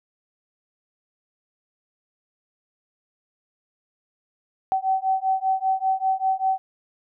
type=beating tone pair; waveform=sine; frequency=761 / 766.1 Hz; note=F#5 / G5; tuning=+48 / -40 cents; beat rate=5.1 Hz; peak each=-23 dBFS; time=4.72-6.58 s; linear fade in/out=0 ms; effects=none